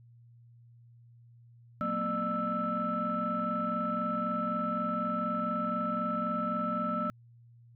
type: tone cluster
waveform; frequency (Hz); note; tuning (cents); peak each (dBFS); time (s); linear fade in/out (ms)
sine; 184.3 / 227.8 / 251.8 / 603 / 1320; F#3 / A#3 / B3 / D5 / E6; -7 / -40 / +34 / +46 / +2; -37 / -35 / -39 / -36 / -31; 1.81-7.1; 0
effects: tanh soft clip ceiling -22 dBFS + added 118 Hz sine -54 dBFS peak until 7.75 s